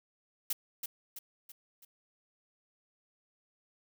blue noise with echo, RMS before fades -32 dBFS, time 0.5-0.53 s, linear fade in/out 5 ms, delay 330 ms, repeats 4, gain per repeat -6 dB, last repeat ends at 1.85 s, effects none

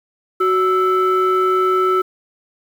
sine tone pair together, 371.8 / 1318.5 Hz, F#4 / E6, +8 / 0 cents, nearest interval octave + minor seventh, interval 2192 cents, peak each -14 dBFS, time 0.4-2.02 s, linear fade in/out 10 ms, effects tanh soft clip ceiling -9 dBFS + 7-bit

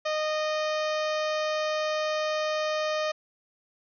harmonic tone, 616 Hz, D#5, 17 cents flat, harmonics 1 / 2 / 3 / 4 / 5 / 6 / 7 / 8 / 9 / 10, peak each -27 / -33 / -37 / -39 / -41 / -43 / -44 / -45 / -46 / -47 dBFS, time 0.05-3.12 s, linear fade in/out 10 ms, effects none

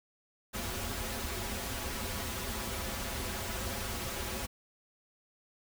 pink noise with comb filter, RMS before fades -37 dBFS, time 0.53-4.47 s, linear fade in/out 20 ms, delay 6.6 ms, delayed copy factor -0.9, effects none

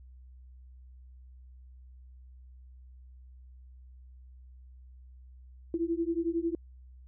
sine beating tone pair, 329.6 / 340.6 Hz, E4 / F4, 0 / -43 cents, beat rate 11 Hz, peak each -31 dBFS, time 5.74-6.55 s, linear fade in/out 2 ms, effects added 63 Hz sine -49 dBFS peak until 7.07 s

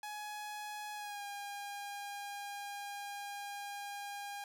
sawtooth tone with pitch glide, 840 to 809.5 Hz, G#5 to G#5, +19 to -45 cents, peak -38 dBFS, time 0.03-4.44 s, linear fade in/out 2 ms, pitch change -64 cents, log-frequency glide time 0.94-1.24 s, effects none

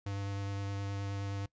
square tone with vibrato, 99.5 Hz, G2, 26 cents sharp, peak -36 dBFS, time 0.06-1.46 s, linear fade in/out 5 ms, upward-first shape sine, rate 9.6 Hz, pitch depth 10 cents each way, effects noise-tail reverb RT60 0.1 s tail -21 dB re dry + resampled to 16000 Hz

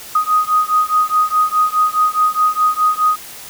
sine beating tone pair, 1244.5 / 1249.3 Hz, D#6 / D#6, 0 / +7 cents, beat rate 4.8 Hz, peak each -15 / -15 dBFS, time 0.15-3.16 s, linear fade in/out 5 ms, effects white hiss -34 dBFS RMS until 3.49 s

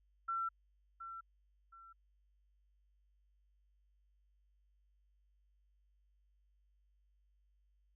sine tone with echo, 1349 Hz, E6, 40 cents sharp, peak -35 dBFS, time 0.28-0.49 s, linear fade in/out 10 ms, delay 720 ms, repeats 2, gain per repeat -10 dB, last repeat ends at 1.93 s, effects added 50 Hz sine -70 dBFS peak until 7.95 s

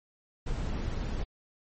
brown noise, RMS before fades -32 dBFS, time 0.46-1.24 s, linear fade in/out 10 ms, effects MP3 32 kbps

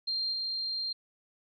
sine tone with level steps, 4186 Hz, C8, in tune, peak -29 / -31 dBFS, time 0.07-0.93 s, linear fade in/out 10 ms, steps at 0.32 s, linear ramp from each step 20 ms, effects none

